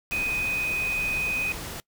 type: tone in noise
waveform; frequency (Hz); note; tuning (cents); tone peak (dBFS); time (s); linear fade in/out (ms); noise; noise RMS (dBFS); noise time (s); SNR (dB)
sine; 2500; D#7; +8; -25; 0.12-1.52; 0; pink; -36; 0.11-1.8; +8
effects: noise-tail reverb RT60 0.1 s tail -23 dB re dry